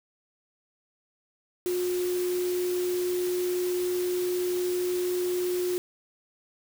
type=tone in noise; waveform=sine; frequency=359.6 Hz; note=F#4; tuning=49 cents flat; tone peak=-25 dBFS; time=1.66-5.78 s; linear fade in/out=0 ms; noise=white; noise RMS=-39 dBFS; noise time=1.66-5.78 s; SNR=+11 dB; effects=none